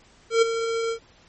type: tone with ADSR envelope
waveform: square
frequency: 456.7 Hz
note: A#4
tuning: 36 cents flat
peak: -14 dBFS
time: 0.3-0.99 s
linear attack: 120 ms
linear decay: 14 ms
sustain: -10 dB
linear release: 85 ms
effects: pink hiss -55 dBFS RMS until 1.28 s + MP3 32 kbps